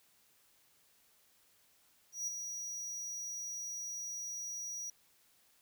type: tone with ADSR envelope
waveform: square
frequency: 5790 Hz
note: F#8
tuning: 38 cents flat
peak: -34 dBFS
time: 2.12-4.9 s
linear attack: 150 ms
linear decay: 19 ms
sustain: -6 dB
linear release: 3 ms
effects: white hiss -69 dBFS RMS until 5.61 s